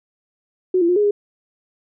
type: tone with pitch steps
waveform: sine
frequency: 368.3 / 340.1 / 357.2 / 416 / 410.3 Hz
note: F#4 / F4 / F4 / G#4 / G#4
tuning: -8 / -46 / +39 / +3 / -21 cents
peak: -13 dBFS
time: 0.74-1.11 s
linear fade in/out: 5 ms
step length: 74 ms
effects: none